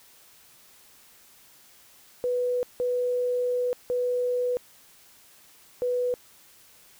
sine tone bursts at uneven times, 493.9 Hz, B4, in tune, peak -23 dBFS, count 4, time 2.24-2.63 / 2.8-3.73 / 3.9-4.57 / 5.82-6.14 s, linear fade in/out 0 ms, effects white hiss -55 dBFS RMS until 6.99 s

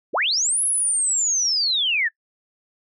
sine linear two-way sweep, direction up then down, 187.5 to 10860 to 1675 Hz, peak -18 dBFS, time 0.13-2.09 s, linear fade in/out 20 ms, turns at 0.63 s, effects noise-tail reverb RT60 0.1 s tail -24 dB re dry

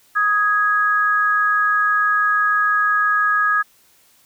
sine tone pair together, 1253 / 1659.1 Hz, D#6 / G#6, +12 / -2 cents, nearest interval perfect fourth, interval 486 cents, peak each -17 dBFS, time 0.15-3.63 s, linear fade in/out 20 ms, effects white hiss -55 dBFS RMS until 4.25 s

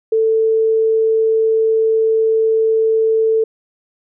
sine tone, 444 Hz, A4, 16 cents sharp, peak -11 dBFS, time 0.12-3.44 s, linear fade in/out 5 ms, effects none

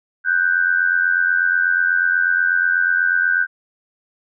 sine tone pair together, 1483 / 1571.2 Hz, F#6 / G6, +4 / +4 cents, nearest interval minor second, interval 100 cents, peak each -17 dBFS, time 0.24-3.47 s, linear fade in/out 50 ms, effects none

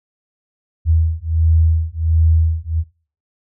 sine beating tone pair, 80.3 / 81.7 Hz, E2 / E2, -45 / -15 cents, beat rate 1.4 Hz, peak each -15 dBFS, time 0.85-2.84 s, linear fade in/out 50 ms, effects noise-tail reverb RT60 0.4 s tail -21 dB re dry

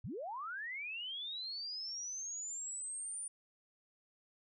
sine linear sweep, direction up, 74.5 to 9397 Hz, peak -40 dBFS, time 0.04-3.28 s, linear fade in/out 5 ms, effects none

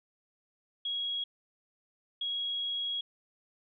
sine tone bursts at uneven times, 3311 Hz, G#7, 6 cents flat, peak -31 dBFS, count 2, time 0.85-1.24 / 2.21-3.01 s, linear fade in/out 5 ms, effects none

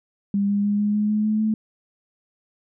sine tone with pitch steps, 200.4 / 202.7 / 205.1 / 207.5 / 209.9 / 212.3 / 214.8 / 217.3 Hz, G3 / G#3 / G#3 / G#3 / G#3 / G#3 / A3 / A3, +38 / -42 / -21 / -1 / +19 / +38 / -41 / -21 cents, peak -18 dBFS, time 0.34-1.54 s, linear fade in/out 2 ms, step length 150 ms, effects none

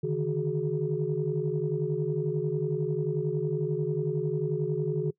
sine tone cluster, 145.5 / 156.6 / 372 / 421.7 Hz, D3 / D#3 / F#4 / G#4, -16 / +11 / +9 / +26 cents, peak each -31 dBFS, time 0.03-5.11 s, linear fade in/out 10 ms, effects noise-tail reverb RT60 0.1 s tail -23 dB re dry + tanh soft clip ceiling -16 dBFS

